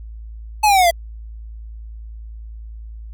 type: linear sweep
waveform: square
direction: down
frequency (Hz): 870 to 659.3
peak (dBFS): -11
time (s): 0.63-0.91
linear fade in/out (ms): 10
effects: added 55 Hz sine -31 dBFS peak until 3.13 s + AAC 64 kbps